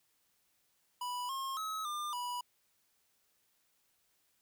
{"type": "tone with pitch steps", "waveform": "square", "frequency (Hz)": [985, 1074, 1283, 1200, 979], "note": ["B5", "C6", "E6", "D6", "B5"], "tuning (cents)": [-5, 45, -47, 37, -15], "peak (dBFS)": -37, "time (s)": [1.01, 2.41], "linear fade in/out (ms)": 5, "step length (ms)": 280, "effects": ["white hiss -75 dBFS RMS until 4.41 s"]}